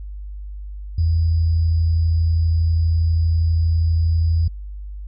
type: tone with sample-and-hold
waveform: sine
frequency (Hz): 82.41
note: E2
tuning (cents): 0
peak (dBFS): -14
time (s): 0.98-4.48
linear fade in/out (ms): 5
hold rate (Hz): 4900
effects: added 50 Hz sine -29 dBFS peak until 5.07 s + resampled to 16000 Hz